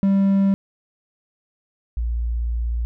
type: tone pair in turn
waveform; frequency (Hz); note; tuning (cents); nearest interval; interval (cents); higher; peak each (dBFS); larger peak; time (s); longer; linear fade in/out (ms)
triangle / sine; 196 / 58.16; G3 / A#1; 0 / -3; octave + major sixth; 2103; first; -12 / -20; first; 0.03-0.54 / 1.97-2.85; second; 0
effects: none